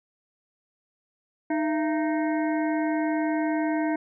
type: harmonic tone with a mistuned harmonic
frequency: 309.6 Hz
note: D#4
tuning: 9 cents flat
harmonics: 1 / 2 / 3 / 5 / 6 / 7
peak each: -24 / -30 / -34 / -38 / -40 / -41 dBFS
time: 1.5-3.96 s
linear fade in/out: 5 ms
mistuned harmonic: 2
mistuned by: +140 cents
effects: none